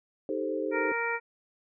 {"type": "chord", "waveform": "sine", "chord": "A half-diminished seventh", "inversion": "second", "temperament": "equal", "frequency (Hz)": [311.1, 392, 440, 523.3], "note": ["Eb4", "G4", "A4", "C5"], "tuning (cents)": [0, 0, 0, 0], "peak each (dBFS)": -34, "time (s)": [0.29, 0.92], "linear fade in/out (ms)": 2}
{"type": "harmonic tone", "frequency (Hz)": 466.2, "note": "A#4", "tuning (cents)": 0, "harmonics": [1, 2, 3, 4, 5], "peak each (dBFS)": [-34, -34, -34, -34, -34], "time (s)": [0.71, 1.2], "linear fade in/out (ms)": 50}
{"effects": []}